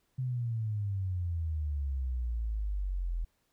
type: exponential sweep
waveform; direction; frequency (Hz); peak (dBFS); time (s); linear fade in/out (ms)
sine; down; 130.81 to 40.97; -30; 0.18-3.25; 10
effects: pink hiss -75 dBFS RMS until 3.52 s